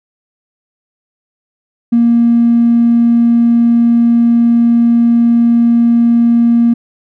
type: tone with tanh clipping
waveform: triangle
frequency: 234.7 Hz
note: A#3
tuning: 12 cents sharp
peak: -5 dBFS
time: 1.92-6.74 s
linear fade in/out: 10 ms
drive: 1 dB
effects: none